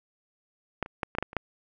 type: clicks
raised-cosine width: 0.5 ms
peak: -13 / -26 / -13 / -20 / -8 / -14 / -28 / -11 dBFS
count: 8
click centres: 0.827 / 0.861 / 1.032 / 1.151 / 1.185 / 1.226 / 1.331 / 1.367 s
effects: none